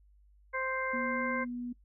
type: harmonic tone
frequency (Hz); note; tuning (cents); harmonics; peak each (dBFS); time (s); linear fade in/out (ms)
523.3; C5; 0; 1 / 2 / 3 / 4; -37 / -37 / -37 / -37; 0.53-1.45; 20
type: tone with pitch glide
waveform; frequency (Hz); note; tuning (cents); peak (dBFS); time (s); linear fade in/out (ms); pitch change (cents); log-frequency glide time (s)
sine; 241.7 to 243.9; B3 to B3; -37 to -21; -35; 0.93-1.73; 10; +16; 1.12-1.24
effects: noise-tail reverb RT60 0.1 s tail -19 dB re dry + added 50 Hz sine -59 dBFS peak until 1.84 s